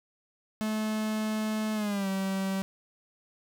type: tone with pitch glide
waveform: 45% pulse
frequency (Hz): 216.3 to 192.7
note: A3 to G3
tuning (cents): -29 to -29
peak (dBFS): -28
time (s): 0.61-2.62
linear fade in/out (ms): 0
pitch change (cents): -200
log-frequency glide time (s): 1.74-2.08
effects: none